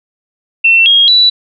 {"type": "tone with pitch steps", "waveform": "sine", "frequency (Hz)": [2698, 3265, 3950], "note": ["E7", "G#7", "B7"], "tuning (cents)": [40, -30, 0], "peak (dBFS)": -4, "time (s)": [0.64, 1.3], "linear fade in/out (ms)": 10, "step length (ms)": 220, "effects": []}